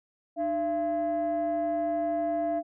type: tone pair together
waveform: sine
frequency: 302.1 / 677.3 Hz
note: D4 / E5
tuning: +49 / +47 cents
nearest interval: octave + major second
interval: 1398 cents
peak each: -30 / -25 dBFS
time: 0.36-2.63 s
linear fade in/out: 50 ms
effects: tanh soft clip ceiling -22 dBFS